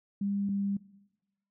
sine tone pair in turn, 200.2 / 199.23 Hz, G3 / G3, +37 / +28 cents, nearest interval unison, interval 9 cents, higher first, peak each -28 dBFS, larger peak neither, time 0.21-0.49 / 0.49-0.77 s, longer neither, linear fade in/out 5 ms, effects noise-tail reverb RT60 1.0 s tail -19 dB re dry

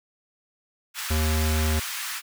pink high-pass noise, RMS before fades -32 dBFS, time 0.94-2.22 s, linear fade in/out 50 ms, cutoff 1200 Hz, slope 24 dB/octave
square tone, 77.78 Hz, D#2, in tune, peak -22 dBFS, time 1.1-1.8 s, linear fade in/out 10 ms
effects none

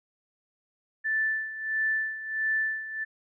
sine tone with tremolo, 1760 Hz, A6, in tune, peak -23 dBFS, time 1.04-3.05 s, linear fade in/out 20 ms, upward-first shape sine, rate 1.5 Hz, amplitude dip 75%, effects none

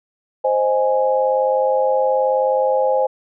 sine chord, Ab major, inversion first, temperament equal, 523.3 / 622.3 / 830.6 Hz, C5 / Eb5 / Ab5, 0 / 0 / 0 cents, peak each -16 / -22 / -20 dBFS, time 0.44-3.07 s, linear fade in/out 10 ms, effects none

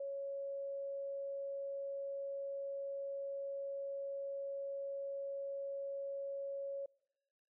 sine tone, 554.4 Hz, C#5, in tune, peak -39 dBFS, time 0-6.86 s, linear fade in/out 5 ms, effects noise-tail reverb RT60 1.0 s tail -25 dB re dry

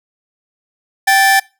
45% pulse tone pair together, 780 / 1754.7 Hz, G5 / A6, -9 / -5 cents, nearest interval octave + major second, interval 1404 cents, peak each -11 dBFS, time 1.07-1.4 s, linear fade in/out 10 ms, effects noise-tail reverb RT60 0.3 s tail -23 dB re dry

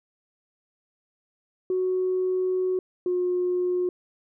sine tone pair in turn, 370 / 359.9 Hz, F#4 / F#4, 0 / -48 cents, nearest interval unison, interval 48 cents, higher first, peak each -21 dBFS, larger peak neither, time 1.7-2.79 / 3.06-3.89 s, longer first, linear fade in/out 2 ms, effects tanh soft clip ceiling -17 dBFS

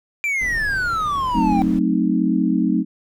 triangle exponential sweep, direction down, 2381 to 770 Hz, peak -17 dBFS, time 0.24-1.62 s, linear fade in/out 0 ms
brown noise, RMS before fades -32 dBFS, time 0.41-1.79 s, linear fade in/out 2 ms
sine chord, F# diminished seventh, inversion none, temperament equal, 185 / 220 / 261.6 / 311.1 Hz, F#3 / A3 / C4 / Eb4, 0 / 0 / 0 / 0 cents, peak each -21 dBFS, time 1.33-2.85 s, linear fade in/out 50 ms
effects none

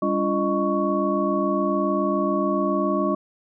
sine tone cluster, 199.2 / 286.3 / 345.3 / 616 / 1114 Hz, G3 / D4 / F4 / D#5 / C#6, +28 / -44 / -20 / -17 / +8 cents, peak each -26 dBFS, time 0.02-3.15 s, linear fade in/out 5 ms, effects none

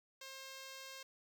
5% pulse tone, 533 Hz, C5, 32 cents sharp, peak -37 dBFS, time 0.21-1.03 s, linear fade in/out 5 ms, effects none

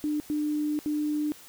sine tone bursts at uneven times, 299.6 Hz, D4, 35 cents sharp, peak -25 dBFS, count 3, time 0.04-0.2 / 0.3-0.79 / 0.86-1.32 s, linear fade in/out 0 ms, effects white hiss -50 dBFS RMS until 1.48 s

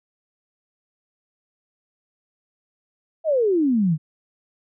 sine exponential sweep, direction down, 670 to 146.5 Hz, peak -16 dBFS, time 3.24-3.98 s, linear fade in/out 50 ms, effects none

